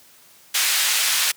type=band-pass noise; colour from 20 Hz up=pink; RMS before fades=-20 dBFS; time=0.54-1.32 s; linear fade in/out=10 ms; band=2100 to 14000 Hz; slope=12 dB/octave; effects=white hiss -51 dBFS RMS until 1.36 s + high-pass 80 Hz 12 dB/octave